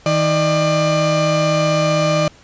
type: tone pair together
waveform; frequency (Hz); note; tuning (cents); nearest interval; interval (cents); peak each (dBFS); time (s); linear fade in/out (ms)
35% pulse; 158.6 / 598.8; D#3 / D5; +33 / +33; octave + major seventh; 2300; -16 / -14; 0.06-2.28; 2
effects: pink hiss -47 dBFS RMS until 2.43 s + resampled to 16000 Hz